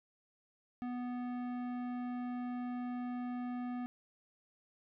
sine tone with tanh clipping, 246.4 Hz, B3, 4 cents flat, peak -39 dBFS, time 0.82-3.86 s, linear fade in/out 0 ms, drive 15 dB, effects none

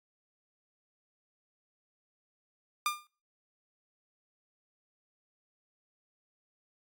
sawtooth tone with exponential decay, 1202 Hz, D6, 40 cents sharp, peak -21 dBFS, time 2.86-3.07 s, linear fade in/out 1 ms, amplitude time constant 44 ms, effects noise-tail reverb RT60 0.4 s tail -25 dB re dry + AAC 64 kbps

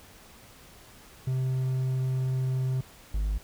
triangle tone pair in turn, 130 / 51.49 Hz, C3 / G#1, -11 / -14 cents, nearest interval octave + major third, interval 1603 cents, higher first, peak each -23 dBFS, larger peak neither, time 1.27-2.81 / 3.14-3.38 s, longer first, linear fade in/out 5 ms, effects pink hiss -52 dBFS RMS until 3.43 s

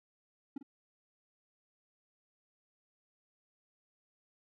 triangle tone with echo, 277.2 Hz, C#4, in tune, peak -34 dBFS, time 0.56-0.58 s, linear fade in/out 5 ms, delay 49 ms, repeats 1, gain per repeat -11 dB, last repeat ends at 0.629 s, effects none

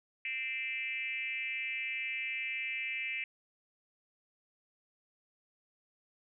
sine tone with frequency modulation, 2349 Hz, D7, in tune, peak -34 dBFS, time 0.25-3.24 s, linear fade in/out 2 ms, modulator 263 Hz, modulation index 1.3, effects none

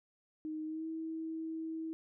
sine tone with pitch glide, 311.1 to 322.1 Hz, D#4 to E4, 0 to -40 cents, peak -37 dBFS, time 0.45-1.93 s, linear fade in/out 0 ms, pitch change +60 cents, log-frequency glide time 0.65-0.86 s, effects none

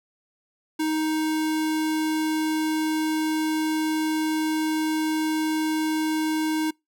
square tone, 312.9 Hz, D#4, 10 cents sharp, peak -23 dBFS, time 0.79-6.71 s, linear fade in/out 10 ms, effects noise-tail reverb RT60 0.2 s tail -26 dB re dry

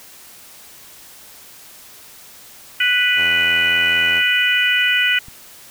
harmonic tone, 493.9 Hz, B4, in tune, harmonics 3 / 4 / 5 / 6, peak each -19 / -19 / -19 / -19 dBFS, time 2.8-5.19 s, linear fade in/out 5 ms
5% pulse tone with vibrato, 84.5 Hz, E2, 43 cents sharp, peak -20 dBFS, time 3.15-4.23 s, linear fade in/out 50 ms, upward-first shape sine, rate 2 Hz, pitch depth 10 cents each way
click, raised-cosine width 5 ms, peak -27 dBFS, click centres 5.284 s
effects white hiss -42 dBFS RMS until 5.7 s

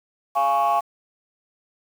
sine chord, Db major, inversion first, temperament just, 693 / 831.5 / 1108.7 Hz, F5 / Ab5 / Db6, -14 / +2 / 0 cents, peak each -20 dBFS, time 0.35-0.81 s, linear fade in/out 20 ms, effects tanh soft clip ceiling -13 dBFS + 7-bit

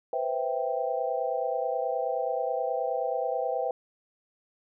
sine chord, C major seventh, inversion third, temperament equal, 493.9 / 523.3 / 659.3 / 784 Hz, B4 / C5 / E5 / G5, 0 / 0 / 0 / 0 cents, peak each -32 dBFS, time 0.13-3.71 s, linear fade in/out 2 ms, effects none

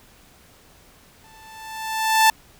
sawtooth tone with exponential growth, 882 Hz, A5, 4 cents sharp, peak -7 dBFS, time 1.24-2.3 s, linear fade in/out 2 ms, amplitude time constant 230 ms, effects pink hiss -52 dBFS RMS until 2.59 s

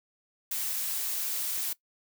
blue noise with amplitude modulation, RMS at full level -30 dBFS, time 0.51-1.73 s, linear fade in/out 5 ms, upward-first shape sine, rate 258 Hz, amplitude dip 40%, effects noise-tail reverb RT60 0.1 s tail -19 dB re dry

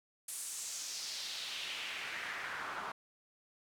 pink noise with band-pass filter sweep, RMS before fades -42 dBFS, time 0.28-2.92 s, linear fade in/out 5 ms, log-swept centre 9700 to 1100 Hz, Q 2.2, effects none

